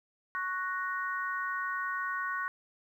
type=chord; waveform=sine; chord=F# major; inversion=second; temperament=equal; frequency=1108.7 / 1480 / 1864.7 Hz; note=C#6 / F#6 / A#6; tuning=0 / 0 / 0 cents; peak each=-35 / -35 / -38 dBFS; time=0.35-2.48 s; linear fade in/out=0 ms; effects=11-bit